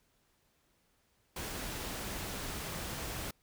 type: noise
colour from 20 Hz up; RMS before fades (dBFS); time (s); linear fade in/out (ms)
pink; -40; 1.36-3.31; 5
effects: pink hiss -73 dBFS RMS until 3.42 s